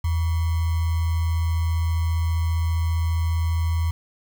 sine tone with sample-and-hold, 82.41 Hz, E2, in tune, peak -19 dBFS, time 0.04-3.91 s, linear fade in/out 5 ms, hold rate 1050 Hz, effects none

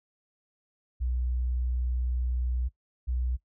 sine tone pair in turn, 61.74 / 61.97 Hz, B1 / B1, 0 / +7 cents, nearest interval unison, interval 7 cents, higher second, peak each -26 dBFS, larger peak neither, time 1-2.69 / 3.07-3.37 s, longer first, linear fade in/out 20 ms, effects noise-tail reverb RT60 0.1 s tail -18 dB re dry

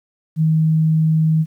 sine tone, 158.4 Hz, D#3, 31 cents sharp, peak -12 dBFS, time 0.36-1.46 s, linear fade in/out 50 ms, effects 9-bit

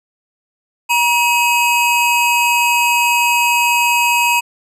square tone pair together, 953.3 / 2545 Hz, A#5 / D#7, +39 / +39 cents, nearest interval octave + perfect fourth, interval 1700 cents, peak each -15 dBFS, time 0.89-4.41 s, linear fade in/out 20 ms, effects resampled to 32000 Hz

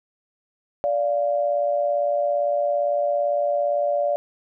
sine tone pair together, 580.8 / 698.5 Hz, D5 / F5, -19 / 0 cents, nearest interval minor third, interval 319 cents, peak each -20 / -25 dBFS, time 0.84-4.16 s, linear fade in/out 0 ms, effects none

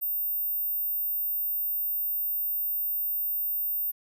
sine tone, 14600 Hz, A#9, 37 cents flat, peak -26 dBFS, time 0.01-3.92 s, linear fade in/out 20 ms, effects none

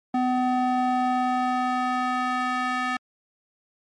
square tone with band-pass filter sweep, 252 Hz, B3, 35 cents sharp, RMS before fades -24 dBFS, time 0.14-2.97 s, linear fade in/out 5 ms, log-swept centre 580 to 1600 Hz, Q 1.5, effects MP3 48 kbps

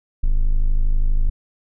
triangle tone, 26.22 Hz, G#0, 17 cents sharp, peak -11 dBFS, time 0.23-1.3 s, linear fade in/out 10 ms, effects none

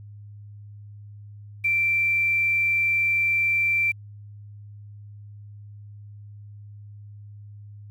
sine tone with quantisation, 2349 Hz, D7, in tune, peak -19 dBFS, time 1.64-3.92 s, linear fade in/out 10 ms, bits 8, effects added 103 Hz sine -40 dBFS peak until 7.9 s

